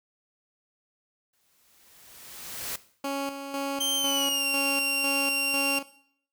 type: noise with exponential growth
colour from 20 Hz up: white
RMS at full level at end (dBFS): -32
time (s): 1.33-2.76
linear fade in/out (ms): 5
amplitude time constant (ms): 310
type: tone with tremolo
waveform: 15% pulse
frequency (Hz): 277.2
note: C#4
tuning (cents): 0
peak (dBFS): -22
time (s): 3.04-5.83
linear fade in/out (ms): 5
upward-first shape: square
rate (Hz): 2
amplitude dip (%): 55
type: tone with pitch glide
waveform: sawtooth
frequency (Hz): 3136 to 2762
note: G7 to F7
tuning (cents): 0 to -20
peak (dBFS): -22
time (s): 3.8-5.79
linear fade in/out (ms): 10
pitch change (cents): -220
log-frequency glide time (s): 3.96-4.45
effects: noise-tail reverb RT60 0.6 s tail -17 dB re dry